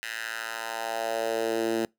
10% pulse tone with high-pass filter sweep, 113.4 Hz, A#2, 47 cents flat, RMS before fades -30 dBFS, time 0.03-1.85 s, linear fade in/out 0 ms, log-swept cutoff 2000 to 280 Hz, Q 2.4, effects noise-tail reverb RT60 0.2 s tail -26 dB re dry

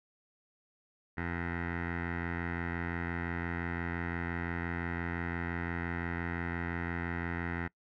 15% pulse tone with low-pass filter, 85.8 Hz, F2, 30 cents flat, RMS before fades -36 dBFS, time 1.17-7.68 s, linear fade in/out 10 ms, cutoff 1800 Hz, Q 6.4, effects noise-tail reverb RT60 0.1 s tail -23 dB re dry

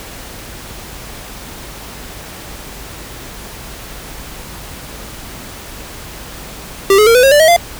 square tone with pitch steps, 392 / 425 / 460.8 / 499.6 / 541.7 / 587.3 / 636.8 / 690.4 Hz, G4 / G#4 / A#4 / B4 / C#5 / D5 / D#5 / F5, 0 / +40 / -20 / +20 / -40 / 0 / +40 / -20 cents, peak -6 dBFS, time 6.9-7.564 s, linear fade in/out 2 ms, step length 83 ms, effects added 50 Hz sine -37 dBFS peak until 7.79 s + pink hiss -31 dBFS RMS until 7.79 s

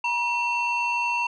sine tone pair together, 955 / 2704 Hz, A#5 / E7, +42 / +43 cents, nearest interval octave + tritone, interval 1801 cents, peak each -23 dBFS, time 0.04-1.27 s, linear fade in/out 5 ms, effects tanh soft clip ceiling -19 dBFS

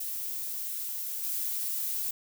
violet noise with level steps, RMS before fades -35 / -32 dBFS, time 0-2.11 s, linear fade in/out 5 ms, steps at 1.23 s, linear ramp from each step 5 ms, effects none

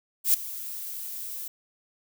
violet noise with ADSR envelope, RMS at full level -18 dBFS, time 0.24-1.48 s, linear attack 100 ms, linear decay 5 ms, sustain -18 dB, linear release 4 ms, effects none

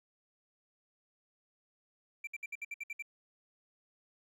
triangle tone bursts, 2349 Hz, D7, in tune, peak -36 dBFS, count 9, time 2.24-3.024 s, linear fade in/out 5 ms, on 32 ms, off 62 ms, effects none

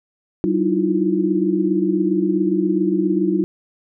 sine tone cluster, 190.2 / 305.9 / 323.1 / 350.5 Hz, F#3 / D#4 / E4 / F4, +48 / -29 / -35 / +6 cents, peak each -21 dBFS, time 0.44-3.44 s, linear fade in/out 0 ms, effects none

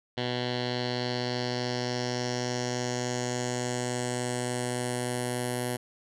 10% pulse tone with low-pass filter sweep, 123.47 Hz, B2, in tune, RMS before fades -31 dBFS, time 0.17-5.77 s, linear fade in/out 10 ms, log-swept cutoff 3700 to 11000 Hz, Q 3.9, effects none

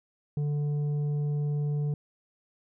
sine tone with tanh clipping, 146.83 Hz, D3, in tune, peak -27 dBFS, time 0.37-1.94 s, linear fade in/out 2 ms, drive 6 dB, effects none

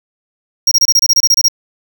square tone bursts, 5610 Hz, F8, 7 cents sharp, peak -7 dBFS, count 12, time 0.67-1.484 s, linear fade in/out 5 ms, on 44 ms, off 26 ms, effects none

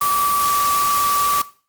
sine tone in noise, 1155 Hz, D6, 29 cents flat, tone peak -16 dBFS, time 0.01-1.42 s, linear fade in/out 5 ms, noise white, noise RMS -24 dBFS, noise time 0.01-1.42 s, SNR +5 dB, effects noise-tail reverb RT60 0.4 s tail -17 dB re dry + Opus 24 kbps

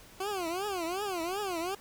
20% pulse tone with vibrato, 369.4 Hz, F#4, 3 cents flat, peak -27 dBFS, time 0.2-1.75 s, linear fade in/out 5 ms, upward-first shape triangle, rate 2.7 Hz, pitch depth 250 cents each way, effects pink hiss -54 dBFS RMS until 1.8 s

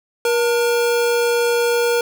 square tone pair together, 475.7 / 898 Hz, A#4 / A5, +35 / +35 cents, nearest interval major seventh, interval 1100 cents, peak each -16 / -27 dBFS, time 0.25-2.01 s, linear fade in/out 2 ms, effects none

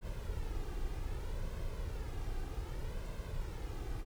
brown noise with flanger, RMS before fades -39 dBFS, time 0.01-4.05 s, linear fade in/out 50 ms, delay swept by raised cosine 1.9 to 2.54 ms, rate 0.64 Hz, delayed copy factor +0.55, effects none

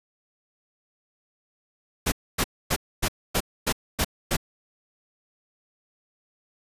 pink noise bursts, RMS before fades -23 dBFS, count 8, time 2.06-4.368 s, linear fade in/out 10 ms, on 61 ms, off 260 ms, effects resampled to 32000 Hz

